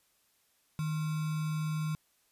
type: tone with sample-and-hold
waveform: sine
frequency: 155.6 Hz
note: D#3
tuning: in tune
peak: -30 dBFS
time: 0.79-1.95 s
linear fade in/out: 0 ms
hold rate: 1225 Hz
effects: white hiss -71 dBFS RMS until 2.31 s + resampled to 32000 Hz